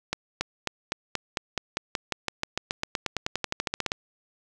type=accelerating click train; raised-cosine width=0.2 ms; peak=-9 dBFS; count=28; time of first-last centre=0.13-3.919 s; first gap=280 ms; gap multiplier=0.94; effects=none